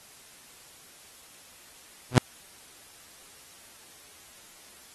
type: tone with exponential growth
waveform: sawtooth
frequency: 124.9 Hz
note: B2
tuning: 20 cents sharp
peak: -7 dBFS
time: 2.11-2.18 s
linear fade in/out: 0 ms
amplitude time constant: 15 ms
effects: white hiss -52 dBFS RMS until 4.94 s + AAC 32 kbps